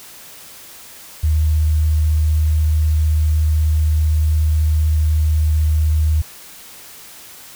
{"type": "tone with vibrato", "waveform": "sine", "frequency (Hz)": 77.4, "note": "D#2", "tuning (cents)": -9, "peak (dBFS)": -12, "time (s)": [1.23, 6.22], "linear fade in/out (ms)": 10, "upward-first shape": "square", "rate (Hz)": 16, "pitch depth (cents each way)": 8, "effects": ["white hiss -39 dBFS RMS until 7.55 s"]}